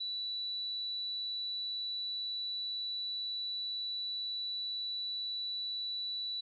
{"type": "tone", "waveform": "sine", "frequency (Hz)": 3951, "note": "B7", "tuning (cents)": 0, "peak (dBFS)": -35, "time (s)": [0, 6.41], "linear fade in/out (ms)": 10, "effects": []}